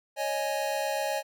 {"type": "chord", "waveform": "square", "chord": "C# suspended second", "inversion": "none", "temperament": "equal", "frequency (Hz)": [554.4, 622.3, 830.6], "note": ["C#5", "D#5", "G#5"], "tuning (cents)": [0, 0, 0], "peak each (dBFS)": -33, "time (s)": [0.16, 1.23], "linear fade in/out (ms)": 50, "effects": []}